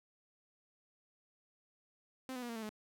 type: tone with pitch steps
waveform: sawtooth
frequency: 260 / 250 / 240.4 / 231.1 / 222.2 / 213.6 Hz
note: C4 / B3 / B3 / A#3 / A3 / G#3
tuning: -11 / +21 / -46 / -15 / +17 / +49 cents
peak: -37 dBFS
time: 2.29-2.692 s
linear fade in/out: 0 ms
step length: 67 ms
effects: none